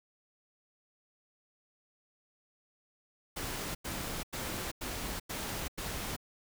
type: noise bursts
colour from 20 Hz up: pink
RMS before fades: -38 dBFS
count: 6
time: 3.36-6.165 s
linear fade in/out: 10 ms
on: 390 ms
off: 93 ms
effects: none